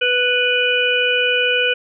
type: harmonic tone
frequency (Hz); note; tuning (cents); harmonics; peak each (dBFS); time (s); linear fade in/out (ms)
493.9; B4; 0; 1 / 3 / 5 / 6; -20 / -20 / -19 / -20; 0.01-1.74; 10
effects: none